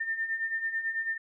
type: beating tone pair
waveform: sine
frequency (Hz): 1798 / 1807.1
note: A6 / A6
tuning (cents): +37 / +46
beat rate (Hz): 9.1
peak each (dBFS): -36 / -30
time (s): 0-1.18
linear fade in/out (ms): 10
effects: none